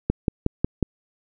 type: click train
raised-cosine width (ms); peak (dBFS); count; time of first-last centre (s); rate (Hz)
3; -6; 5; 0.1-0.827; 5.5
effects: none